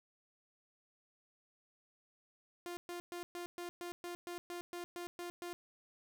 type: tone bursts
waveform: sawtooth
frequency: 350 Hz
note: F4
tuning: 4 cents sharp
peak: -38 dBFS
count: 13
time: 2.66-5.53 s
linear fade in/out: 0 ms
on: 110 ms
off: 120 ms
effects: none